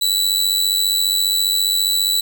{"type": "tone with amplitude modulation", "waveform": "sawtooth", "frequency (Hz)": 3951, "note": "B7", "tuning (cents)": 0, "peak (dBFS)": -9, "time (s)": [0.01, 2.21], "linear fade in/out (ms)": 10, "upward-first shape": "sine", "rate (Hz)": 94.8, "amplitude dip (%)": 70, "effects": []}